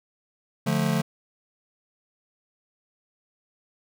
square chord, D minor, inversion none, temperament just, 146.83 / 176.2 / 220.2 Hz, D3 / F3 / A3, 0 / +16 / +2 cents, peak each -27 dBFS, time 0.66-1.02 s, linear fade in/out 10 ms, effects none

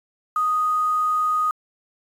sine tone with quantisation, 1244.5 Hz, D#6, in tune, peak -18 dBFS, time 0.36-1.51 s, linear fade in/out 2 ms, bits 7, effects resampled to 32000 Hz

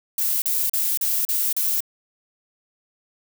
violet noise bursts, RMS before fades -22 dBFS, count 6, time 0.18-1.805 s, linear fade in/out 2 ms, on 240 ms, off 37 ms, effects none

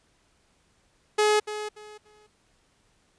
sawtooth tone with echo, 423 Hz, G#4, 32 cents sharp, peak -15 dBFS, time 1.18-1.4 s, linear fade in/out 10 ms, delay 290 ms, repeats 3, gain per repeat -12 dB, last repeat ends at 2.27 s, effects pink hiss -66 dBFS RMS until 3.18 s + resampled to 22050 Hz

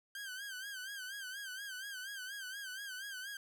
sawtooth tone with vibrato, 1568 Hz, G6, in tune, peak -39 dBFS, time 0.15-3.37 s, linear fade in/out 2 ms, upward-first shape sine, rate 4.2 Hz, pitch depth 96 cents each way, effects none

